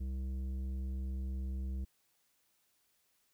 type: tone with tanh clipping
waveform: triangle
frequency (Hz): 65.5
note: C2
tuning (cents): +2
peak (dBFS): -37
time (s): 0-1.85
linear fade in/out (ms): 10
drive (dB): 14
effects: white hiss -75 dBFS RMS until 3.33 s